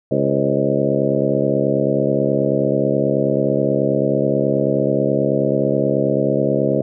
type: harmonic tone with a mistuned harmonic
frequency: 69.3 Hz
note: C#2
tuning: in tune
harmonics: 2 / 3 / 4 / 5 / 6 / 7 / 8 / 9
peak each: -23 / -23 / -23 / -23 / -23 / -23 / -23 / -23 dBFS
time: 0.11-6.82 s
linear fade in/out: 5 ms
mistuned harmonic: 7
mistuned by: +54 cents
effects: none